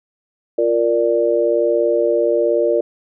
sine chord, Bb major, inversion second, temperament equal, 349.2 / 466.2 / 587.3 Hz, F4 / Bb4 / D5, 0 / 0 / 0 cents, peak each -19 / -17 / -17 dBFS, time 0.58-2.81 s, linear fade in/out 5 ms, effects none

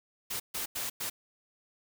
white noise bursts at uneven times, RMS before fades -35 dBFS, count 4, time 0.3-0.4 / 0.54-0.66 / 0.75-0.9 / 1-1.1 s, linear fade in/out 10 ms, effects none

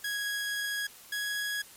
sawtooth tone pair in turn, 1658 / 1666.3 Hz, G#6 / G#6, -3 / +5 cents, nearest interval unison, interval 8 cents, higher second, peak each -27 dBFS, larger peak neither, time 0.04-0.87 / 1.12-1.62 s, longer first, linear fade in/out 5 ms, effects white hiss -52 dBFS RMS until 1.76 s + MP3 64 kbps

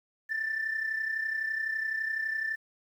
sine tone pair together, 1767 / 1798.9 Hz, A6 / A6, +7 / +38 cents, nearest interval unison, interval 31 cents, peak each -29 / -35 dBFS, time 0.29-2.56 s, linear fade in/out 20 ms, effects tanh soft clip ceiling -24 dBFS + 10-bit

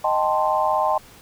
sine chord, A half-diminished seventh, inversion second, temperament equal, 622.3 / 784 / 880 / 1046.5 Hz, Eb5 / G5 / A5 / C6, 0 / 0 / 0 / 0 cents, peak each -23 dBFS, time 0.04-0.98 s, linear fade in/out 5 ms, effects pink hiss -47 dBFS RMS until 1.21 s

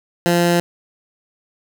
15% pulse tone, 173 Hz, F3, 16 cents flat, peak -7 dBFS, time 0.26-0.6 s, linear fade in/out 0 ms, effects none

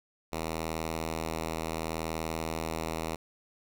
5% pulse tone, 80.7 Hz, E2, 36 cents flat, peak -21 dBFS, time 0.32-3.16 s, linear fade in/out 10 ms, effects none

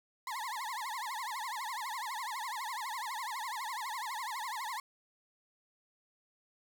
35% pulse tone with vibrato, 960 Hz, B5, 49 cents flat, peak -35 dBFS, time 0.27-4.8 s, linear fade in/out 2 ms, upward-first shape triangle, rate 12 Hz, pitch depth 270 cents each way, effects none

